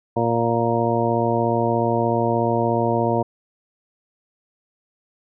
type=harmonic tone; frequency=116.8 Hz; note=A#2; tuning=4 cents sharp; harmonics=1 / 2 / 3 / 4 / 5 / 6 / 8; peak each=-25 / -25 / -25 / -25 / -25 / -25 / -25 dBFS; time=0.16-3.23 s; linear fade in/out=10 ms; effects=none